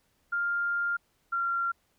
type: tone pair in turn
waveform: sine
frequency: 1400 / 1378.3 Hz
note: F6 / F6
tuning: +4 / -23 cents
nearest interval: unison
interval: 27 cents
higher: first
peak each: -26 dBFS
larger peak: neither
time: 0.32-0.97 / 1.32-1.72 s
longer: first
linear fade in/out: 10 ms
effects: pink hiss -71 dBFS RMS until 1.98 s